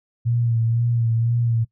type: tone with vibrato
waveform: sine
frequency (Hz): 116.54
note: A#2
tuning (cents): 0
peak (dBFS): -17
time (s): 0.25-1.65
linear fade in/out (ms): 20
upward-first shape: sine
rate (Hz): 2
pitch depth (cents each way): 38
effects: noise-tail reverb RT60 0.1 s tail -20 dB re dry